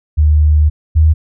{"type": "tone pair in turn", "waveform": "sine", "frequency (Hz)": [75.8, 78.47], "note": ["D#2", "D#2"], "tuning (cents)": [-45, 15], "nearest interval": "minor second", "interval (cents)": 60, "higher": "second", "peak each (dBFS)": [-6, -5], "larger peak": "second", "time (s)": [[0.17, 0.7], [0.95, 1.14]], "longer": "first", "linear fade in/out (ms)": 20, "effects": []}